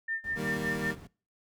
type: tone with tremolo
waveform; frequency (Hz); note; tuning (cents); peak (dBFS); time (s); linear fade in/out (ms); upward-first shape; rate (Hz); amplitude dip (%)
sine; 1803; A6; +42; -29; 0.08-0.91; 5; sine; 5.3; 95
type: noise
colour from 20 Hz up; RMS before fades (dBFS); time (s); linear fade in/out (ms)
brown; -43; 0.24-1.07; 2
type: chord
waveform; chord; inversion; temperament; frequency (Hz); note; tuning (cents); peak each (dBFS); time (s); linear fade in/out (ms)
25% pulse; Eb major; none; equal; 155.56 / 196 / 233.1; Eb3 / G3 / Bb3; 0 / 0 / 0; -33; 0.35-0.96; 50
effects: noise-tail reverb RT60 0.4 s tail -24 dB re dry + high-pass 60 Hz 12 dB/octave